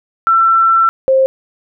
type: tone pair in turn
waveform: sine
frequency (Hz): 1343 / 529.7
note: E6 / C5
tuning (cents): +32 / +21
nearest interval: octave + major third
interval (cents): 1611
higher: first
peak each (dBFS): -7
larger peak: neither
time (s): 0.27-0.89 / 1.08-1.26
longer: first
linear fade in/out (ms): 0
effects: none